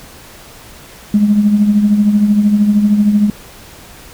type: tone with tremolo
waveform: sine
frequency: 207.7 Hz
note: G#3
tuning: in tune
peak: -4 dBFS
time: 1.14-3.3 s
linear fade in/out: 2 ms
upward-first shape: triangle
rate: 13 Hz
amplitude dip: 65%
effects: tanh soft clip ceiling 0 dBFS + pink hiss -37 dBFS RMS until 4.13 s